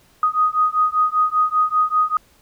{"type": "beating tone pair", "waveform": "sine", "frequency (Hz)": [1244.5, 1249.6], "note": ["D#6", "D#6"], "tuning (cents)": [0, 7], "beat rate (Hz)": 5.1, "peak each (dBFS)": -18, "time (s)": [0.23, 2.17], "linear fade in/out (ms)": 2, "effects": ["pink hiss -55 dBFS RMS until 2.41 s"]}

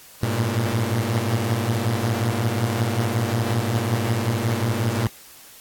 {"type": "tone cluster", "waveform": "sawtooth", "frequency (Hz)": [101.8, 113.4, 118.8], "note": ["G#2", "A#2", "A#2"], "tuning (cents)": [-34, -47, 33], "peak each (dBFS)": [-22, -21, -20], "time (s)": [0.23, 5.07], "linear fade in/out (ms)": 0, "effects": ["white hiss -46 dBFS RMS until 5.6 s", "AAC 64 kbps"]}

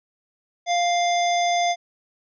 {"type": "harmonic tone with a mistuned harmonic", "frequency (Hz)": 698.5, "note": "F5", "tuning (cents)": 0, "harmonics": [1, 3, 5, 7, 9], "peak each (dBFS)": [-19, -28, -30, -36, -33], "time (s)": [0.66, 1.76], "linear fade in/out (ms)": 50, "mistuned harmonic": 7, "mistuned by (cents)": 37, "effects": []}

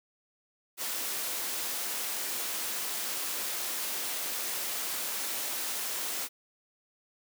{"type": "high-pass noise", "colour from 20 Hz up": "white", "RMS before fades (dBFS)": -34, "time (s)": [0.77, 6.29], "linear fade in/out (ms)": 50, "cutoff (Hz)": 270, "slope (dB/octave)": 12, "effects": []}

